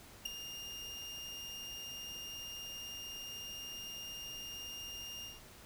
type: tone with ADSR envelope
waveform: 30% pulse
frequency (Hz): 2816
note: F7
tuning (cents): +14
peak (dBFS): -29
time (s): 0.25-5.41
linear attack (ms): 10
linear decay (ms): 6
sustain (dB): -12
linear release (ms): 170
effects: pink hiss -56 dBFS RMS until 5.65 s